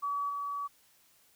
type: tone with level steps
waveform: sine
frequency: 1140 Hz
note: C#6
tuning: 48 cents sharp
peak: -30 / -33 dBFS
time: 0.02-0.68 s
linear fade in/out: 20 ms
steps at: 0.29 s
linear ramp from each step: 10 ms
effects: white hiss -65 dBFS RMS until 1.35 s